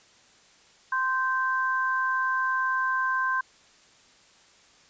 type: tone pair together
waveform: sine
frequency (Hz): 1042 / 1559.8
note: C6 / G6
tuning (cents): -7 / -9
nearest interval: perfect fifth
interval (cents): 698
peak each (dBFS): -26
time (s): 0.92-3.41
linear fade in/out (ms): 5
effects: white hiss -57 dBFS RMS until 4.89 s + resampled to 16000 Hz